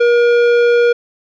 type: tone with tanh clipping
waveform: triangle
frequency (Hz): 476.7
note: A#4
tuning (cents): +39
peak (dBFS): -10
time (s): 0-0.93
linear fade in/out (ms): 10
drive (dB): 17
effects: none